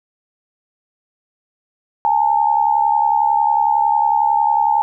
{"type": "tone pair together", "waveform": "sine", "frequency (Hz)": [831, 902], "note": ["G#5", "A5"], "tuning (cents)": [1, 43], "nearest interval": "minor second", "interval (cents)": 142, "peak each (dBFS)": -15, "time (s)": [2.05, 4.82], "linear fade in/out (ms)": 0, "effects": []}